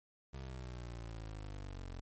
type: linear sweep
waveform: 25% pulse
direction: down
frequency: 67 to 43.65 Hz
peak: -40 dBFS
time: 0.33-2.01 s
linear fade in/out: 10 ms
effects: MP3 32 kbps